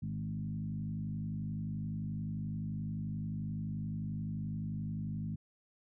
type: tone with frequency modulation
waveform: sine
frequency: 159.3 Hz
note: D#3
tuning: 41 cents sharp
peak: -35 dBFS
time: 0.02-5.36 s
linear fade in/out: 10 ms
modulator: 51.5 Hz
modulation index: 1.3
effects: none